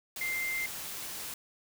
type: tone in noise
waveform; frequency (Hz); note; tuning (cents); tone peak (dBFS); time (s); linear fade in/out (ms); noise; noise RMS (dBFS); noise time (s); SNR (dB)
sine; 2093; C7; 0; -31; 0.21-0.66; 2; white; -40; 0.16-1.34; +6
effects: none